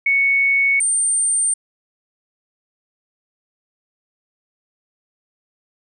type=tone pair in turn; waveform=sine; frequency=2217 / 8868 Hz; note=C#7 / C#9; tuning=0 / 0 cents; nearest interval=2 octaves; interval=2400 cents; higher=second; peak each=-13 / -15 dBFS; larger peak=first; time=0.06-0.8 / 0.8-1.54 s; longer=neither; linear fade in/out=5 ms; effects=none